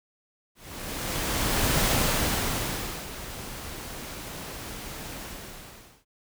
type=noise with ADSR envelope; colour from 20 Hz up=pink; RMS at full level=-23 dBFS; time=0.55-6.05 s; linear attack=1300 ms; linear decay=1200 ms; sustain=-15 dB; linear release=860 ms; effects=none